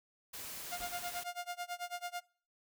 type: noise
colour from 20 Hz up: white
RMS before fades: -45 dBFS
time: 0.33-1.24 s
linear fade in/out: 10 ms
type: tone with tremolo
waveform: sawtooth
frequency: 706 Hz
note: F5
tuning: 19 cents sharp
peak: -33 dBFS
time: 0.71-2.21 s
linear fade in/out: 20 ms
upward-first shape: sine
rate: 9.1 Hz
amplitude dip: 95%
type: noise with exponential decay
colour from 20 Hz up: pink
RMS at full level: -47 dBFS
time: 0.8-1.09 s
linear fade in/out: 2 ms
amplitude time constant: 61 ms
effects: noise-tail reverb RT60 0.5 s tail -24 dB re dry